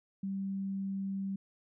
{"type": "tone", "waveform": "sine", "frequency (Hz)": 194.7, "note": "G3", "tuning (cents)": -12, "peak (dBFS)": -33, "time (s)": [0.23, 1.36], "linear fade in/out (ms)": 5, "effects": []}